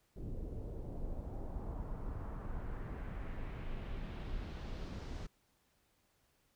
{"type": "noise with low-pass filter sweep", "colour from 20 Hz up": "brown", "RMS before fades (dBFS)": -42, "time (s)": [0.16, 5.27], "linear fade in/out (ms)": 10, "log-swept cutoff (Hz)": [390, 6000], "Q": 1.4, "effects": ["pink hiss -75 dBFS RMS until 6.55 s"]}